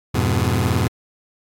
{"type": "chord", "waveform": "sawtooth", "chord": "F diminished", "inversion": "none", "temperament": "just", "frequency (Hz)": [87.31, 104.77, 125.72], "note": ["F2", "Ab2", "Cb3"], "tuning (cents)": [0, 16, 31], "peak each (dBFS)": -17, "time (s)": [0.14, 0.88], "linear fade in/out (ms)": 10, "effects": ["AAC 64 kbps"]}